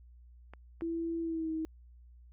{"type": "clicks", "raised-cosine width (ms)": 0.5, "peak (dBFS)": [-33, -34], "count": 2, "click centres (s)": [0.536, 0.81]}
{"type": "tone with pitch glide", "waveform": "sine", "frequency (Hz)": [332.3, 318.4], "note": ["E4", "D#4"], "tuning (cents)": [14, 40], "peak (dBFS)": -32, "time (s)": [0.82, 1.65], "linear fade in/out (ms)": 0, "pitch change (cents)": -74, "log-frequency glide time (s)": [1.21, 1.51]}
{"effects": ["added 60 Hz sine -53 dBFS peak until 2.32 s"]}